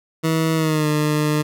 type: tone with pitch glide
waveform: 20% pulse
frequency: 161 to 151.09 Hz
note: E3 to D3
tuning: -41 to +49 cents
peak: -12 dBFS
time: 0.23-1.43 s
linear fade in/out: 20 ms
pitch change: -110 cents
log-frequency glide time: 0.55-0.88 s
effects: none